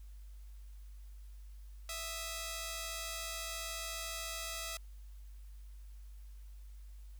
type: tone pair together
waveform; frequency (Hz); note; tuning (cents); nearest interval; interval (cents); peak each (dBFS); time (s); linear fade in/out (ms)
5% pulse; 659.3 / 1244.6; E5 / D#6; 0 / 0; major seventh; 1100; -30 / -33; 1.89-4.77; 2
effects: added 50 Hz sine -48 dBFS peak until 7.19 s + white hiss -70 dBFS RMS until 7.19 s